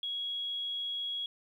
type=tone; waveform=sine; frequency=3322 Hz; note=G#7; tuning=in tune; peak=-33 dBFS; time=0.03-1.26 s; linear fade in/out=2 ms; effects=11-bit